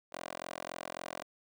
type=tone with high-pass filter; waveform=10% pulse; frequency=43.65 Hz; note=F1; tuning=in tune; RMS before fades=-43 dBFS; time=0.12-1.23 s; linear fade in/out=10 ms; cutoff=570 Hz; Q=1.4; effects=none